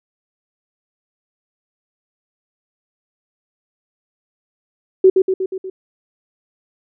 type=tone with echo; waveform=sine; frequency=377.6 Hz; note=F#4; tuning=35 cents sharp; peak=-5 dBFS; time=5.04-5.1 s; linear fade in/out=5 ms; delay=120 ms; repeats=5; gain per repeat=-4 dB; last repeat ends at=5.7 s; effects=none